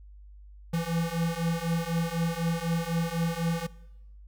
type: beating tone pair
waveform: square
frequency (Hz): 164.81 / 168.81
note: E3 / E3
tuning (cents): 0 / +41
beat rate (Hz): 4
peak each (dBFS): -31 / -30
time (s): 0.73-3.67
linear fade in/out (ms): 10
effects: noise-tail reverb RT60 0.9 s tail -21 dB re dry + added 50 Hz sine -46 dBFS peak until 4.27 s